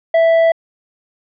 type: tone with tanh clipping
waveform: sine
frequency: 659.3 Hz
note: E5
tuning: in tune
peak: -10 dBFS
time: 0.14-0.52 s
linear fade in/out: 5 ms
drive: 8 dB
effects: low-pass 3000 Hz 12 dB/octave